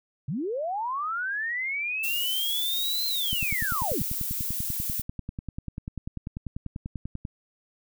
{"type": "linear two-way sweep", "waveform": "sine", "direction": "up then down", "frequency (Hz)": [116.3, 4143, 116.3], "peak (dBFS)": -27, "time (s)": [0.28, 4.02], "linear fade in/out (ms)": 5, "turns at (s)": 3.07}
{"type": "noise", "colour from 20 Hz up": "violet", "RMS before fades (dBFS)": -31, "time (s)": [2.03, 5.02], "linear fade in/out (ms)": 10}
{"type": "click train", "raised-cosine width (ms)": 5, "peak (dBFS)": -21, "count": 41, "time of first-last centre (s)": [3.33, 7.252], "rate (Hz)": 10.2}
{"effects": []}